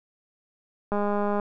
click train, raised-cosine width 1 ms, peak -14 dBFS, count 99, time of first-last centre 0.92-1.398 s, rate 205 Hz, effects none

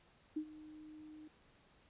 sine tone with ADSR envelope, 307.8 Hz, D#4, 19 cents flat, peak -34 dBFS, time 0.36-1.28 s, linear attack 9 ms, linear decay 75 ms, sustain -17 dB, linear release 5 ms, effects pink hiss -68 dBFS RMS until 1.89 s + resampled to 8000 Hz

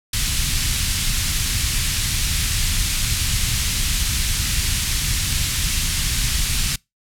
pink band-stop noise, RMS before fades -20 dBFS, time 0.13-6.76 s, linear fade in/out 5 ms, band 110 to 2700 Hz, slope 12 dB/octave, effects noise-tail reverb RT60 0.2 s tail -25 dB re dry + low-pass 12000 Hz 12 dB/octave

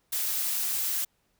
blue noise, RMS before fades -29 dBFS, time 0.12-1.05 s, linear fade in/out 10 ms, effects pink hiss -72 dBFS RMS until 1.39 s

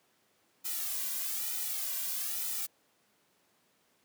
blue noise with flanger, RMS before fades -35 dBFS, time 0.64-2.67 s, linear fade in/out 20 ms, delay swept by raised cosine 1.8 to 2.31 ms, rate 1.1 Hz, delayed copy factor -1, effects pink hiss -70 dBFS RMS until 4.04 s + high-pass 200 Hz 12 dB/octave

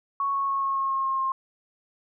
sine tone with pitch steps, 1108.7 / 1102.3 / 1096 / 1089.7 / 1083.4 / 1077.1 / 1070.9 / 1064.8 Hz, C#6 / C#6 / C#6 / C#6 / C#6 / C6 / C6 / C6, 0 / -10 / -20 / -30 / -40 / +50 / +40 / +30 cents, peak -23 dBFS, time 0.2-1.32 s, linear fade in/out 2 ms, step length 140 ms, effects none

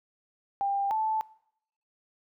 sine tone pair in turn, 796 / 874.4 Hz, G5 / A5, +26 / -11 cents, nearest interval major second, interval 163 cents, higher second, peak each -25 dBFS, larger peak neither, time 0.61-0.91 / 0.91-1.21 s, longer neither, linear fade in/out 0 ms, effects noise-tail reverb RT60 0.7 s tail -21 dB re dry

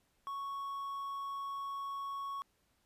triangle tone with quantisation, 1108.7 Hz, C#6, in tune, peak -36 dBFS, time 0.27-2.42 s, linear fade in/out 0 ms, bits 11, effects pink hiss -75 dBFS RMS until 2.85 s + resampled to 32000 Hz

